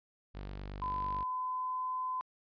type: tone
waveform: sawtooth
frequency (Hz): 49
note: G1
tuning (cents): 0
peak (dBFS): -37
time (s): 0.34-1.24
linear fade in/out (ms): 20
type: tone with pitch glide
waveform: sine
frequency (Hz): 1011 to 1019.2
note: B5 to C6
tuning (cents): +40 to -46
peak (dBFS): -33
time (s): 0.82-2.21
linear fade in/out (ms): 0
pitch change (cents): +14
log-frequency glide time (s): 1.01-1.98
effects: resampled to 11025 Hz